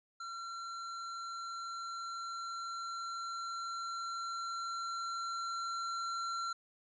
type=tone with level ramp; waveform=square; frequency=1363 Hz; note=F6; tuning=43 cents flat; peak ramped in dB=-42 to -36 dBFS; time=0.2-6.53 s; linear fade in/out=5 ms; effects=resampled to 16000 Hz